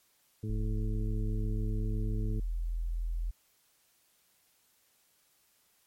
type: harmonic tone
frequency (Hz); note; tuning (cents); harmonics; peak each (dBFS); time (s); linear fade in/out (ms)
107.8; A2; -35; 1 / 2 / 3 / 4; -34 / -40 / -44 / -46; 0.43-2.4; 5
type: tone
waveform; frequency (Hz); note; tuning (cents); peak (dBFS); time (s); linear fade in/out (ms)
sine; 41.8; E1; +25; -30; 0.49-3.31; 10
effects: white hiss -69 dBFS RMS until 5.86 s + MP3 64 kbps